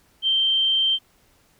sine tone, 3136 Hz, G7, in tune, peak -17 dBFS, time 0.22-0.99 s, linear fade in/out 50 ms, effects pink hiss -60 dBFS RMS until 1.59 s

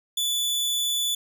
sawtooth tone, 3469 Hz, A7, 25 cents flat, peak -20 dBFS, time 0.17-1.15 s, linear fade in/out 5 ms, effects none

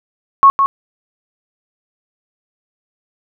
sine tone with echo, 1099 Hz, C#6, 15 cents flat, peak -3 dBFS, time 0.43-0.5 s, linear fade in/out 0 ms, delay 160 ms, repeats 1, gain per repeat -6 dB, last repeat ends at 0.66 s, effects none

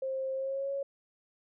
sine tone with pitch glide, 530 to 553.8 Hz, C5 to C#5, +22 to -2 cents, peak -31 dBFS, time 0.02-0.83 s, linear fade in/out 5 ms, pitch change +76 cents, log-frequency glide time 0.34-0.71 s, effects none

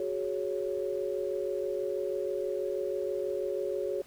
sine chord, F# suspended second, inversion none, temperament just, 370 / 416.2 / 555 Hz, F#4 / G#4 / C#5, 0 / +4 / +2 cents, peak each -34 dBFS, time 0-4.02 s, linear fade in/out 2 ms, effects pink hiss -57 dBFS RMS until 4.06 s

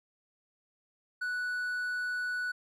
triangle tone with hard clipping, 1479 Hz, F#6, 1 cent flat, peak -32 dBFS, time 1.21-2.52 s, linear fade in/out 10 ms, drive 6 dB, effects none

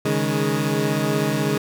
20% pulse chord, C# suspended second, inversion none, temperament equal with one note detuned, 139.39 / 155.56 / 207.7 Hz, C#3 / D#3 / G#3, +10 / 0 / 0 cents, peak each -19 dBFS, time 0.05-1.58 s, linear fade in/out 5 ms, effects none

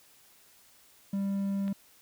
triangle tone, 197.4 Hz, G3, 12 cents sharp, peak -26 dBFS, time 1.13-1.73 s, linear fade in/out 5 ms
click, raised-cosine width 0.3 ms, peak -30 dBFS, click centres 1.68 s
effects white hiss -60 dBFS RMS until 2.01 s

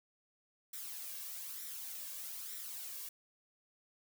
blue noise with flanger, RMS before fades -45 dBFS, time 0.73-3.09 s, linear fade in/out 5 ms, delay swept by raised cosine 0.53 to 1.83 ms, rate 1.1 Hz, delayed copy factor +0.55, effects none

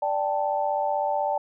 sine chord, D suspended fourth, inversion none, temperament equal, 587.3 / 784 / 880 Hz, D5 / G5 / A5, 0 / 0 / 0 cents, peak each -27 dBFS, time 0.02-1.38 s, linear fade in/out 5 ms, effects none

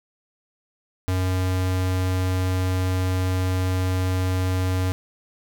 square tone, 92.5 Hz, F#2, in tune, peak -21 dBFS, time 1.08-4.92 s, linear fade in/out 0 ms, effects none

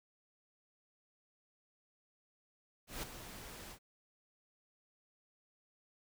pink noise with ADSR envelope, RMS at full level -40 dBFS, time 2.87-3.79 s, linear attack 160 ms, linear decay 7 ms, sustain -10 dB, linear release 77 ms, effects none

